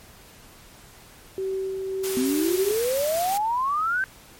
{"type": "tone with tremolo", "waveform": "sine", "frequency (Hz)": 383, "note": "G4", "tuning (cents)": -40, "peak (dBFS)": -24, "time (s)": [1.38, 2.71], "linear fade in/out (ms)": 0, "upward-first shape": "sine", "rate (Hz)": 1.8, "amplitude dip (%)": 30}
{"type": "noise", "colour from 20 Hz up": "white", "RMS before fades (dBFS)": -32, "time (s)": [2.03, 3.38], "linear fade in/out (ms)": 10}
{"type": "exponential sweep", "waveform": "sine", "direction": "up", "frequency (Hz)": [246.9, 1581], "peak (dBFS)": -21, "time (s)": [2.17, 4.04], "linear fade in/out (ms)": 0}
{"effects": ["pink hiss -49 dBFS RMS until 4.39 s", "MP3 64 kbps"]}